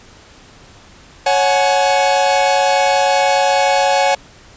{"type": "chord", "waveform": "45% pulse", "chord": "C# suspended fourth", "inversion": "none", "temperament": "equal with one note detuned", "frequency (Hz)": [554.4, 740, 846.6], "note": ["C#5", "F#5", "G#5"], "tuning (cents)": [0, 0, 33], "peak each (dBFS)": -16, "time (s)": [1.26, 4.15], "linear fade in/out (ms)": 5, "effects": ["pink hiss -43 dBFS RMS until 4.56 s", "resampled to 16000 Hz"]}